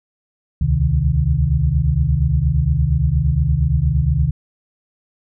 sine tone cluster, 67.6 / 76.2 / 128.9 / 153.1 Hz, C#2 / D#2 / C3 / D#3, -43 / -36 / -26 / -28 cents, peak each -19 dBFS, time 0.61-4.31 s, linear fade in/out 5 ms, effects none

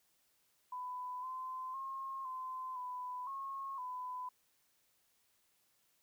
sine tone with pitch steps, 999 / 1030 / 1074 / 1029 / 998 / 1088 / 1003 Hz, B5 / C6 / C6 / C6 / B5 / C#6 / B5, +20 / -28 / +45 / -29 / +18 / -33 / +26 cents, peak -40 dBFS, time 0.72-4.29 s, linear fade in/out 5 ms, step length 510 ms, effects white hiss -75 dBFS RMS until 6.02 s

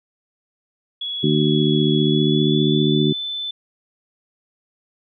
sine tone with pitch glide, 3368 to 3519 Hz, G#7 to A7, +24 to 0 cents, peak -24 dBFS, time 1.01-3.51 s, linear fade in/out 5 ms, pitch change +76 cents, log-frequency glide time 1.97-3.2 s
harmonic tone, 75 Hz, D2, 37 cents sharp, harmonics 2 / 3 / 4 / 5, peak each -19 / -20 / -21 / -21 dBFS, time 1.23-3.13 s, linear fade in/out 10 ms
effects none

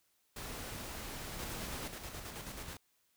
pink noise, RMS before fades -44 dBFS, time 0.36-1.88 s, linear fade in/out 5 ms
pink noise with tremolo, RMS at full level -44 dBFS, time 1.39-2.77 s, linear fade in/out 2 ms, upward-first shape square, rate 9.3 Hz, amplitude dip 40%
effects white hiss -75 dBFS RMS until 3.16 s

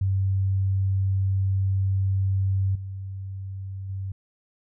sine tone with level steps, 96.4 Hz, G2, 28 cents flat, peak -20 / -31 / -28 dBFS, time 0.01-4.12 s, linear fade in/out 5 ms, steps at 2.75 / 3.89 s, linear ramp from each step 5 ms, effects none

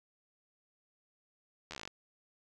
slowing click train, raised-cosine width 0.2 ms, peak -25 dBFS, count 11, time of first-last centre 1.71-1.876 s, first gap 12 ms, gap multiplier 1.07, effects resampled to 24000 Hz

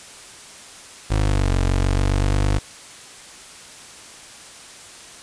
25% pulse exponential two-way sweep, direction down then up, 53.8 to 45.85 to 50.3 Hz, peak -13 dBFS, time 1.1-2.59 s, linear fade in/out 10 ms, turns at 1.55 s, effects white hiss -41 dBFS RMS until 5.22 s + resampled to 22050 Hz

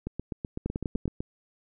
two click trains, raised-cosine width 3 ms, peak -16 / -19 dBFS, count 5 / 10, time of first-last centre 0.66-1.056 / 0.07-1.205 s, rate 10.1 / 7.93 Hz, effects none

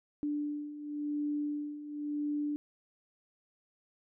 sine beating tone pair, 293.7 / 294.64 Hz, D4 / D4, 0 / +6 cents, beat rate 0.94 Hz, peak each -39 / -34 dBFS, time 0.23-2.56 s, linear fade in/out 0 ms, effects none

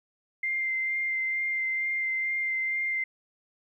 sine tone with vibrato, 2093 Hz, C7, in tune, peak -26 dBFS, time 0.43-3.04 s, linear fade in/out 5 ms, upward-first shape sine, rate 2.2 Hz, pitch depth 13 cents each way, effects 11-bit

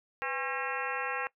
harmonic tone with a mistuned harmonic, 270 Hz, C#4, 45 cents flat, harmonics 2 / 3 / 4 / 5 / 6 / 7 / 8 / 9 / 10, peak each -40 / -39 / -39 / -40 / -39 / -40 / -45 / -43 / -42 dBFS, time 0.22-1.27 s, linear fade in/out 0 ms, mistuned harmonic 2, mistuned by -130 cents, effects noise-tail reverb RT60 0.1 s tail -20 dB re dry

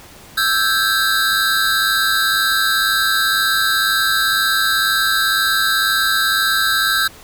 square tone cluster, 1321 / 1569 / 1671 / 3753 / 4061 Hz, E6 / G6 / G#6 / A#7 / B7, +3 / +1 / +10 / +11 / +48 cents, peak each -22 / -18 / -25 / -23 / -23 dBFS, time 0.37-7.08 s, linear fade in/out 10 ms, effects pink hiss -41 dBFS RMS until 7.23 s

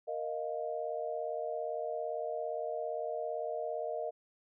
sine chord, Bb suspended fourth, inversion none, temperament just, 466.2 / 621.6 / 699.2 Hz, Bb4 / Eb5 / F5, 0 / -2 / +2 cents, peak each -39 / -37 / -40 dBFS, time 0.07-4.11 s, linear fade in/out 20 ms, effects none

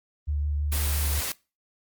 sine tone with vibrato, 73.42 Hz, D2, in tune, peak -24 dBFS, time 0.27-1.21 s, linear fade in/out 20 ms, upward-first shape sine, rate 6 Hz, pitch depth 19 cents each way
white noise, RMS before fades -30 dBFS, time 0.72-1.32 s, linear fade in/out 2 ms
effects noise-tail reverb RT60 0.3 s tail -23 dB re dry + Opus 24 kbps

